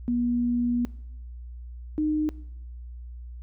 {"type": "tone pair in turn", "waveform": "sine", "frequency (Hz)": [241.3, 305.9], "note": ["B3", "D#4"], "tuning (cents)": [-40, -29], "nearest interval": "major third", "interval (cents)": 411, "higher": "second", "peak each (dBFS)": -22, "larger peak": "neither", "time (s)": [[0.08, 0.85], [1.98, 2.29]], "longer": "first", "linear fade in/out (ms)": 0, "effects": ["noise-tail reverb RT60 0.8 s tail -21 dB re dry", "added 60 Hz sine -37 dBFS peak until 3.42 s"]}